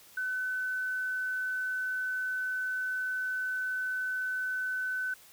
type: tone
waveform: sine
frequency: 1511 Hz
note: F#6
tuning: 36 cents sharp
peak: -30 dBFS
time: 0.17-5.14 s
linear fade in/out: 5 ms
effects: white hiss -56 dBFS RMS until 5.32 s